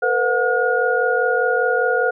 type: tone cluster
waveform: sine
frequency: 459 / 504 / 724 / 1436 Hz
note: A#4 / B4 / F#5 / F6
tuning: -27 / +35 / -38 / +48 cents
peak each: -21 / -20 / -23 / -20 dBFS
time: 0.02-2.11 s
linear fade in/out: 10 ms
effects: none